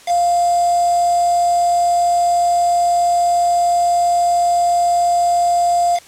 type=tone with quantisation; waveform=sine; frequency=698.5 Hz; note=F5; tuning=in tune; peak=-12 dBFS; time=0.06-6 s; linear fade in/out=50 ms; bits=4; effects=white hiss -43 dBFS RMS until 6.07 s + low-pass 9000 Hz 12 dB/octave